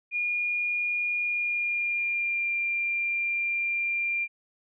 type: tone with pitch glide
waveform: sine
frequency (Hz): 2430 to 2384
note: D#7 to D7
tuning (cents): -42 to +25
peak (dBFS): -25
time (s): 0.11-4.28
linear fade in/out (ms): 50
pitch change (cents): -33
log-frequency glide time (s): 1.19-2.53
effects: none